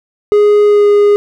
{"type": "tone with pitch glide", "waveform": "triangle", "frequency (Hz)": [415.3, 411], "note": ["G#4", "G#4"], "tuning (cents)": [0, -18], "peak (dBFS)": -3, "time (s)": [0.32, 1.16], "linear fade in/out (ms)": 0, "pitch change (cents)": -18, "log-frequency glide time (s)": [0.65, 0.87], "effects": []}